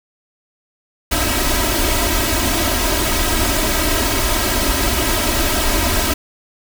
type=noise with comb filter; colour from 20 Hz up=pink; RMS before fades=-17 dBFS; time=1.11-6.14 s; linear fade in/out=10 ms; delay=3.1 ms; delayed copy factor=+1; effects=none